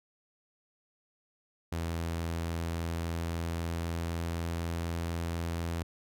sawtooth tone with pitch glide, 83.4 to 84.13 Hz, E2 to E2, +21 to +36 cents, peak -28 dBFS, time 1.72-5.83 s, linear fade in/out 5 ms, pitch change +15 cents, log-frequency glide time 2.32-4.78 s, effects none

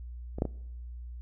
clicks, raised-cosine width 2 ms, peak -23 / -13 / -20 dBFS, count 3, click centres 0.385 / 0.421 / 0.453 s, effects noise-tail reverb RT60 0.9 s tail -24 dB re dry + added 60 Hz sine -39 dBFS peak until 1.21 s

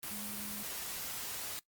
sine tone in noise, 207.7 Hz, G#3, in tune, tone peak -46 dBFS, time 0.11-0.63 s, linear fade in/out 0 ms, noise white, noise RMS -41 dBFS, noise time 0.03-1.59 s, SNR -8 dB, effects noise-tail reverb RT60 0.1 s tail -18 dB re dry + Opus 24 kbps

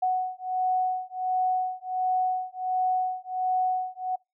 sine beating tone pair, 740 / 741.4 Hz, F#5 / F#5, 0 / +3 cents, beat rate 1.4 Hz, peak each -27 dBFS, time 0.02-4.16 s, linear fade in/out 10 ms, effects noise-tail reverb RT60 0.2 s tail -24 dB re dry

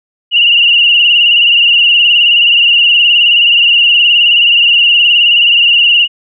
sine tone with vibrato, 2838 Hz, F7, 27 cents sharp, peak -4 dBFS, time 0.31-6.08 s, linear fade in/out 50 ms, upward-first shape triangle, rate 19 Hz, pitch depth 72 cents each way, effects none

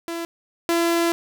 sawtooth tone pair in turn, 336.1 / 338 Hz, E4 / E4, +34 / +43 cents, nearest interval unison, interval 9 cents, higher second, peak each -23 / -14 dBFS, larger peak second, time 0.08-0.25 / 0.69-1.12 s, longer second, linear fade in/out 0 ms, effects none

